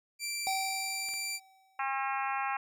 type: tone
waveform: 15% pulse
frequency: 2349 Hz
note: D7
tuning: in tune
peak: -27 dBFS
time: 0.19-1.4 s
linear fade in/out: 50 ms
type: tone with exponential decay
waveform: square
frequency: 766 Hz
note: G5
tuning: 40 cents flat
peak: -30 dBFS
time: 0.47-1.85 s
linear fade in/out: 0 ms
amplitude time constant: 300 ms
type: clicks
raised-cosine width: 0.3 ms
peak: -35 dBFS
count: 2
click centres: 1.088 / 1.138 s
type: harmonic tone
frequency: 269.8 Hz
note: C#4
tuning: 47 cents flat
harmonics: 3 / 4 / 5 / 6 / 7 / 8 / 9 / 10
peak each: -34 / -36 / -39 / -41 / -43 / -44 / -42 / -45 dBFS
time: 1.79-2.57 s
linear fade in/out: 5 ms
effects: none